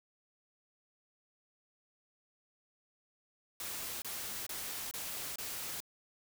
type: noise bursts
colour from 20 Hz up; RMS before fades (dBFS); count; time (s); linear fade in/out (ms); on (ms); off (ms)
white; -41; 5; 3.6-5.804; 2; 420; 26
effects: none